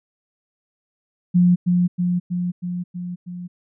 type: tone with echo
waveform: sine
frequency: 177.6 Hz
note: F3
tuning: 29 cents sharp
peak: -11 dBFS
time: 1.34-1.56 s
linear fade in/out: 20 ms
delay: 320 ms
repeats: 6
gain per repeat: -3 dB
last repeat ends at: 3.48 s
effects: none